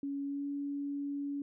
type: tone with pitch glide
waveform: sine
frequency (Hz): 280 to 283.6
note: C#4 to C#4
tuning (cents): +18 to +40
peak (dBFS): -34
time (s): 0.03-1.42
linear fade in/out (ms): 2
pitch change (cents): +22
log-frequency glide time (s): 0.24-0.46
effects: none